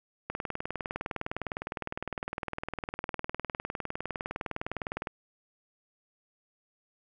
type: click train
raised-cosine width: 0.5 ms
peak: -18 dBFS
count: 95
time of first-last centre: 0.3-5.072 s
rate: 19.7 Hz
effects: none